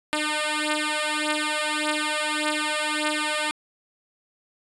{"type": "beating tone pair", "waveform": "5% pulse", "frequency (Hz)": [302.2, 303.9], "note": ["D4", "D#4"], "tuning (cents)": [50, -41], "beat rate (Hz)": 1.7, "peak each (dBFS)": -15, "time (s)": [0.13, 3.51], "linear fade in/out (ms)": 0, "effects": ["resampled to 24000 Hz"]}